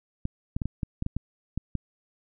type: clicks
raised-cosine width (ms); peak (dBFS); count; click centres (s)
5; -16; 10; 0.254 / 0.565 / 0.618 / 0.656 / 0.832 / 1.024 / 1.064 / 1.166 / 1.576 / 1.753
effects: none